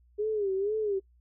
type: tone with vibrato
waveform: sine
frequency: 407.7 Hz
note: G#4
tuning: 32 cents flat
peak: -26 dBFS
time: 0.18-1 s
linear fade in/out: 20 ms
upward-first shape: sine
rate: 2.1 Hz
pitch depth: 120 cents each way
effects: noise-tail reverb RT60 0.1 s tail -21 dB re dry + added 60 Hz sine -59 dBFS peak until 1.2 s